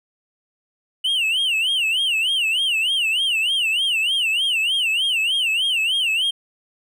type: tone with vibrato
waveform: triangle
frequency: 2895 Hz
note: F#7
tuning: 38 cents flat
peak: -16 dBFS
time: 1.04-6.31 s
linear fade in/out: 10 ms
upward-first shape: sine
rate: 3.3 Hz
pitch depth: 200 cents each way
effects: none